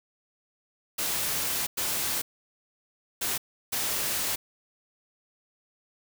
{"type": "noise bursts at uneven times", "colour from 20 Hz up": "white", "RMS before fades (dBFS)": -29, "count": 4, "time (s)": [[0.98, 1.67], [1.77, 2.22], [3.21, 3.38], [3.72, 4.36]], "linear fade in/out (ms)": 10, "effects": []}